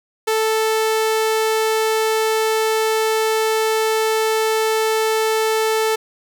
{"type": "tone", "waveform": "sawtooth", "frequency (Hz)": 440, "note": "A4", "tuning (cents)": 0, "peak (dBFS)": -12, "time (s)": [0.27, 5.96], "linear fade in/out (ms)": 10, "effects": []}